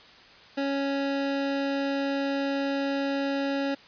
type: tone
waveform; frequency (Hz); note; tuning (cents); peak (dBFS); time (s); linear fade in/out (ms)
25% pulse; 277.2; C#4; 0; -22; 0.57-3.75; 10
effects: white hiss -51 dBFS RMS until 3.87 s + resampled to 11025 Hz